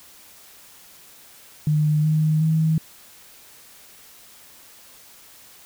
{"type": "tone with pitch steps", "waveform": "sine", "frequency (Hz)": [151.6, 155.23, 158.95], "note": ["D#3", "D#3", "D#3"], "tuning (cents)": [-45, -4, 37], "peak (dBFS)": -16, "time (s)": [1.67, 2.78], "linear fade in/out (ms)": 2, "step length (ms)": 370, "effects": ["white hiss -48 dBFS RMS until 5.65 s"]}